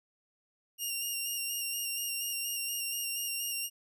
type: tone with vibrato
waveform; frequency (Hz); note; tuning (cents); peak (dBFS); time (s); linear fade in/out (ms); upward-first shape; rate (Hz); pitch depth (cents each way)
10% pulse; 2800; F7; +4; -25; 0.78-3.7; 50; square; 4.2; 22
effects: none